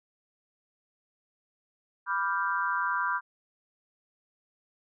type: chord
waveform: sine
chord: G dominant seventh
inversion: first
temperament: equal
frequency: 987.8 / 1174.7 / 1396.9 / 1568 Hz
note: B5 / D6 / F6 / G6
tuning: 0 / 0 / 0 / 0 cents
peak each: -31 / -32 / -32 / -32 dBFS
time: 2.06-3.21 s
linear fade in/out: 50 ms
effects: none